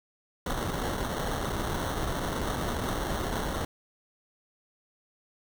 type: noise with sample-and-hold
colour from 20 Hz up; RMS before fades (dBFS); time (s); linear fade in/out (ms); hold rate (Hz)
pink; -31; 0.46-3.65; 2; 2450
effects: none